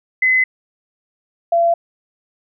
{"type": "tone pair in turn", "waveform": "sine", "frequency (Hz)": [2033, 679.9], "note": ["B6", "F5"], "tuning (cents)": [50, -47], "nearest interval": "octave + perfect fifth", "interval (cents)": 1897, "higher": "first", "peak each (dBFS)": -11, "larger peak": "neither", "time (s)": [[0.22, 0.44], [1.52, 1.74]], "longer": "neither", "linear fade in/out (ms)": 5, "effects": []}